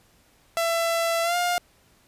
sawtooth tone with pitch glide, 669 to 707.1 Hz, E5 to F5, +25 to +21 cents, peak -18 dBFS, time 0.57-1.58 s, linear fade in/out 0 ms, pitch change +96 cents, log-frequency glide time 1.23-1.36 s, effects pink hiss -60 dBFS RMS until 2.07 s + resampled to 32000 Hz

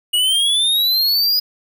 square exponential sweep, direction up, 2887 to 4978 Hz, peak -14 dBFS, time 0.13-1.4 s, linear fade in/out 10 ms, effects none

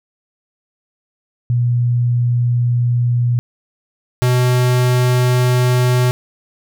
sine / square tone pair in turn, 121 / 124.91 Hz, B2 / B2, -35 / +20 cents, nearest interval minor second, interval 55 cents, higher second, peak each -12 dBFS, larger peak neither, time 1.5-3.39 / 4.22-6.11 s, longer neither, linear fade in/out 0 ms, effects none

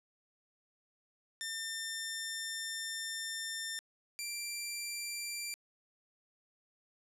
10% pulse tone pair in turn, 1800 / 2360 Hz, A6 / D7, +39 / +8 cents, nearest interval perfect fourth, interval 469 cents, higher second, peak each -28 dBFS, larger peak neither, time 1.41-3.79 / 4.19-5.54 s, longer first, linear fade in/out 0 ms, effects low-pass 11000 Hz 12 dB/octave

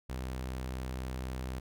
sawtooth tone, 64 Hz, C2, 38 cents flat, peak -32 dBFS, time 0.09-1.6 s, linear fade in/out 10 ms, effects none

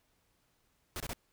pink noise bursts, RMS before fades -39 dBFS, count 3, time 0.96-1.133 s, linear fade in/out 0 ms, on 41 ms, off 25 ms, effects pink hiss -74 dBFS RMS until 1.32 s

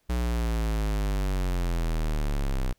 square linear sweep, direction down, 61.2 to 31.34 Hz, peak -25 dBFS, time 0.09-2.73 s, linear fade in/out 10 ms, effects pink hiss -70 dBFS RMS until 2.78 s

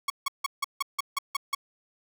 sawtooth tone bursts, 1108.7 Hz, C#6, in tune, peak -21 dBFS, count 9, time 0.08-1.549 s, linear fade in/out 5 ms, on 21 ms, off 160 ms, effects none

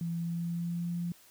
sine tone with pitch glide, 168.4 to 172.83 Hz, E3 to F3, +37 to -18 cents, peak -31 dBFS, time 0.01-1.12 s, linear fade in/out 2 ms, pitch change +45 cents, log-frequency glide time 0.15-0.93 s, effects white hiss -59 dBFS RMS until 1.3 s

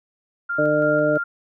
sine tone with tremolo, 1396.9 Hz, F6, in tune, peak -22 dBFS, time 0.49-1.24 s, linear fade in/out 10 ms, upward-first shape square, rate 3 Hz, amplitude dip 30%
harmonic tone, 150.7 Hz, D3, 45 cents sharp, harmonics 1 / 2 / 3 / 4, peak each -28 / -23 / -25 / -18 dBFS, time 0.58-1.18 s, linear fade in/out 10 ms
effects none

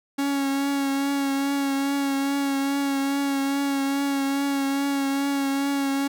45% pulse tone with vibrato, 277.2 Hz, C#4, in tune, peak -22 dBFS, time 0.18-6.08 s, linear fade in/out 10 ms, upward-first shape triangle, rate 2.4 Hz, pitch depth 25 cents each way, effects none

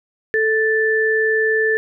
sine tone pair together, 438.9 / 1760 Hz, A4 / A6, -4 / 0 cents, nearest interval 2 octaves, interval 2404 cents, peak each -17 dBFS, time 0.34-1.77 s, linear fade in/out 0 ms, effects none

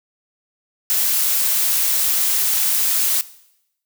blue noise, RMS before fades -18 dBFS, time 0.9-3.21 s, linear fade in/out 0 ms, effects noise-tail reverb RT60 0.8 s tail -18 dB re dry

